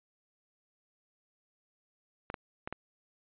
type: clicks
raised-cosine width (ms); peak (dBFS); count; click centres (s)
0.5; -22; 4; 2.301 / 2.342 / 2.675 / 2.726
effects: resampled to 8000 Hz